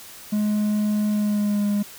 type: tone with pitch glide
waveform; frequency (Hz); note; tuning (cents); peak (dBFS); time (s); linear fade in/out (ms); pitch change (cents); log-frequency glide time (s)
triangle; 210.2 to 205; G#3 to G#3; +21 to -22; -17; 0.32-1.83; 10; -43; 1.1-1.65
effects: white hiss -42 dBFS RMS until 1.98 s